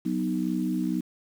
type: chord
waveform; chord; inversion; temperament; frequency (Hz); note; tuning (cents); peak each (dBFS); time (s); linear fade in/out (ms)
sine; B major; second; equal; 185 / 246.9 / 311.1; F#3 / B3 / D#4; 0 / 0 / 0; -29; 0.05-1.01; 10
effects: 8-bit